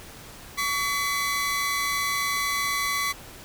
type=tone pair together; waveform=sawtooth; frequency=1134 / 2017 Hz; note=C#6 / B6; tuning=+39 / +36 cents; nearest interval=minor seventh; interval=997 cents; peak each=-23 / -24 dBFS; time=0.57-3.13 s; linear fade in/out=20 ms; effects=pink hiss -44 dBFS RMS until 3.44 s